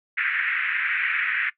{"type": "band-pass noise", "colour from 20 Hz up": "pink", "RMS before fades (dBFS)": -25, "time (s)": [0.17, 1.5], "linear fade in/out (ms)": 10, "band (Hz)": [1500, 2400], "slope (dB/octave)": 48, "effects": ["noise-tail reverb RT60 0.1 s tail -17 dB re dry"]}